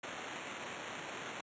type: noise with sample-and-hold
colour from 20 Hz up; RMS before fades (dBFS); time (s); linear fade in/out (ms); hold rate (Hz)
blue; -44; 0.03-1.41; 5; 4900
effects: high-pass 150 Hz 12 dB/octave + resampled to 16000 Hz